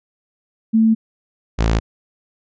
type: tone pair in turn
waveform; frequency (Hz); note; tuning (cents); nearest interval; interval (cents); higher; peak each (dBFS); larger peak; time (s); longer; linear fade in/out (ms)
sine / sawtooth; 222.6 / 55.65; A3 / A1; +20 / +20; 2 octaves; 2400; first; -10; neither; 0.73-0.95 / 1.58-1.8; neither; 20
effects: resampled to 16000 Hz